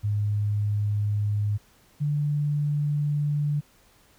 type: tone pair in turn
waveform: sine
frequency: 103.83 / 146.9 Hz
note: G#2 / D3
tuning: 0 / +1 cents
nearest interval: tritone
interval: 601 cents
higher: second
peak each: -22 dBFS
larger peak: neither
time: 0.03-1.58 / 2-3.61 s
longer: second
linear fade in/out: 20 ms
effects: pink hiss -59 dBFS RMS until 4.18 s